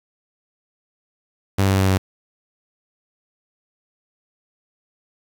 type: tone with pitch steps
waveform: sawtooth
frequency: 97.6 / 96.87 / 96.15 / 95.43 / 94.71 Hz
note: G2 / G2 / G2 / G2 / F#2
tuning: -7 / -20 / -33 / -46 / +41 cents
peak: -11 dBFS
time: 1.58-1.98 s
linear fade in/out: 10 ms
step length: 80 ms
effects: 7-bit

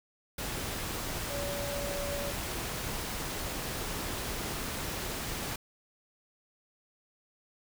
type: tone in noise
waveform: sine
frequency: 570 Hz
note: C#5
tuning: 48 cents sharp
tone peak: -36 dBFS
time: 1.3-2.31 s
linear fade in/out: 5 ms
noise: pink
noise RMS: -36 dBFS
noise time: 0.38-5.56 s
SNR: -3 dB
effects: none

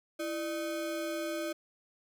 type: ring-modulated tone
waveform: square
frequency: 466.2 Hz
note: A#4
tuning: in tune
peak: -31 dBFS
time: 0.19-1.53 s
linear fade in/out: 10 ms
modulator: 134 Hz
effects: none

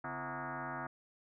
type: tone with frequency modulation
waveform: sine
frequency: 254.9 Hz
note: C4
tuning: 45 cents flat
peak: -38 dBFS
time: 0.04-0.87 s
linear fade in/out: 5 ms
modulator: 198 Hz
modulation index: 7.2
effects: none

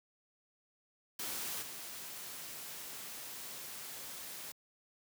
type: noise with level steps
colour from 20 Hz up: white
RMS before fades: -40 / -46 dBFS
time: 1.19-4.52 s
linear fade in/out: 5 ms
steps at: 1.61 s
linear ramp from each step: 20 ms
effects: high-pass 100 Hz 12 dB/octave

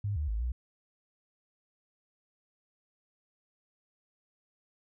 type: tone with pitch steps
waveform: sine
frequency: 102.1 / 74.8 / 53.6 / 60.9 Hz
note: G#2 / D2 / A1 / B1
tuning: -29 / +32 / -45 / -24 cents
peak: -29 dBFS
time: 0.04-0.52 s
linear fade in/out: 5 ms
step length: 120 ms
effects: none

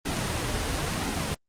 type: noise with flanger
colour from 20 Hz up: pink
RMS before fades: -28 dBFS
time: 0.05-1.35 s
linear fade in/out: 10 ms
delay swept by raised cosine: 1.7 to 5.8 ms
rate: 0.96 Hz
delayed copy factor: -0.5
effects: low-pass 9000 Hz 12 dB/octave + Opus 32 kbps

